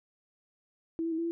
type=tone with pitch steps; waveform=sine; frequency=327.9 / 332 / 321.3 / 334.3 / 336.5 Hz; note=E4 / E4 / E4 / E4 / E4; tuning=-9 / +12 / -44 / +24 / +36 cents; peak=-29 dBFS; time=0.99-1.31 s; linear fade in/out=0 ms; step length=64 ms; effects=none